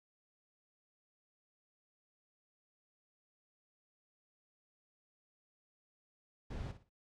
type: noise with echo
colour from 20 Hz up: brown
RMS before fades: -42 dBFS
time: 6.5-6.72 s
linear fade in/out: 10 ms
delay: 58 ms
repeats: 3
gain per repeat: -11 dB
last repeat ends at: 6.894 s
effects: low-pass 6000 Hz 12 dB/octave